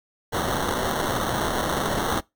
white noise with sample-and-hold, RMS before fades -25 dBFS, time 0.32-2.21 s, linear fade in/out 20 ms, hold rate 2450 Hz, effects noise-tail reverb RT60 0.2 s tail -23 dB re dry

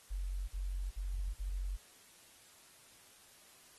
sine tone bursts, 46.25 Hz, F#1, in tune, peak -35 dBFS, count 4, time 0.1-1.77 s, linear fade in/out 20 ms, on 380 ms, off 50 ms, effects white hiss -61 dBFS RMS until 3.78 s + AAC 32 kbps

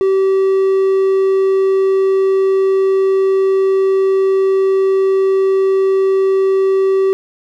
triangle tone, 385 Hz, G4, 31 cents flat, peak -8 dBFS, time 0.01-7.13 s, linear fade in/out 0 ms, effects none

